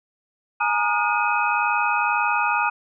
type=tone cluster; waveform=sine; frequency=836 / 938 / 1229 / 1433 / 2522 Hz; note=G#5 / A#5 / D#6 / F6 / D#7; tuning=+11 / +11 / -22 / +44 / +23 cents; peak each=-25 dBFS; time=0.6-2.7 s; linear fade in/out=10 ms; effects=none